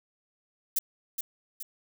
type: noise with echo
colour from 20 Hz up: violet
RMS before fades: -26 dBFS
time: 0.76-0.79 s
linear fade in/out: 5 ms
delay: 420 ms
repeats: 2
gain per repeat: -6 dB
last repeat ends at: 1.63 s
effects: none